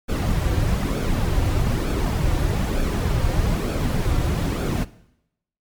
brown noise with flanger, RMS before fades -21 dBFS, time 0.08-4.85 s, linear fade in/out 20 ms, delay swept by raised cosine 1 to 4.8 ms, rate 1.1 Hz, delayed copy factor -0.55, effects noise-tail reverb RT60 0.8 s tail -18 dB re dry + MP3 96 kbps

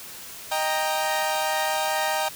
sawtooth chord, Eb major, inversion none, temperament equal with one note detuned, 622.3 / 787.6 / 932.3 Hz, Eb5 / G5 / Bb5, 0 / +8 / 0 cents, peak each -24 / -23 / -24 dBFS, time 0.51-2.29 s, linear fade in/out 10 ms, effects white hiss -40 dBFS RMS until 2.35 s

